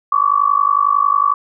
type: tone with amplitude modulation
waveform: sine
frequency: 1140 Hz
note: C#6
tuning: 48 cents sharp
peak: -7 dBFS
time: 0.12-1.34 s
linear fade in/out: 5 ms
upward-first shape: sine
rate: 51 Hz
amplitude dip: 95%
effects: none